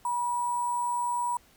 sine tone with sample-and-hold, 970 Hz, B5, 31 cents flat, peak -26 dBFS, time 0.05-1.37 s, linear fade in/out 2 ms, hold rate 8820 Hz, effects pink hiss -60 dBFS RMS until 1.56 s

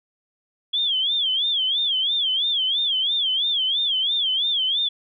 sine tone with vibrato, 3316 Hz, G#7, 3 cents flat, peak -19 dBFS, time 0.73-4.89 s, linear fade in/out 10 ms, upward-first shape sine, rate 3 Hz, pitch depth 160 cents each way, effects none

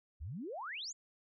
sine exponential sweep, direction up, 62.5 to 7459 Hz, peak -40 dBFS, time 0.2-0.93 s, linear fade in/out 20 ms, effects none

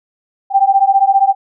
sine beating tone pair, 777 / 792 Hz, G5 / G5, -16 / +18 cents, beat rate 15 Hz, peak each -11 dBFS, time 0.5-1.35 s, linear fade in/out 50 ms, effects none

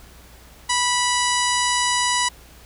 harmonic tone, 982 Hz, B5, 10 cents flat, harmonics 1 / 2 / 3 / 4 / 5 / 6 / 7 / 8 / 9 / 10, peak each -22 / -25 / -27 / -28 / -29 / -30 / -30 / -31 / -32 / -32 dBFS, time 0.69-2.29 s, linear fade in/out 10 ms, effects added 60 Hz sine -47 dBFS peak until 2.65 s + pink hiss -48 dBFS RMS until 2.65 s

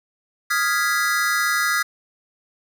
square chord, F half-diminished seventh, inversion third, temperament equal, 1244.5 / 1396.9 / 1661.2 / 1975.5 Hz, Eb6 / F6 / Ab6 / Cb7, 0 / 0 / 0 / 0 cents, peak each -26 / -25 / -24 / -25 dBFS, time 0.5-1.83 s, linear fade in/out 10 ms, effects none

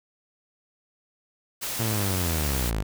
white noise, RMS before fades -31 dBFS, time 1.61-2.71 s, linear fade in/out 20 ms
sawtooth linear sweep, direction down, 116 to 49 Hz, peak -21 dBFS, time 1.79-2.83 s, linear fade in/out 10 ms
effects none

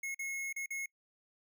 square tone with dropouts, 2172 Hz, C#7, 36 cents flat, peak -37 dBFS, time 0.03-0.86 s, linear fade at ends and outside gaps 5 ms, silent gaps 0.146-0.191 / 0.528-0.562 / 0.661-0.705 s, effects noise-tail reverb RT60 0.1 s tail -25 dB re dry

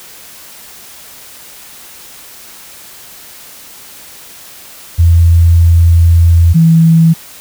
sine tone pair in turn, 84.3 / 163.71 Hz, E2 / E3, +39 / -12 cents, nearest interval major seventh, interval 1149 cents, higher second, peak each -3 dBFS, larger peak neither, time 4.98-6.54 / 6.54-7.14 s, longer first, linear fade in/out 20 ms, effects white hiss -34 dBFS RMS until 7.4 s

